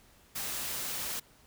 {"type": "noise", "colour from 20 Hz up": "white", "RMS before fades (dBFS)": -36, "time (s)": [0.35, 1.2], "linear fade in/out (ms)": 10, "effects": ["pink hiss -61 dBFS RMS until 1.46 s"]}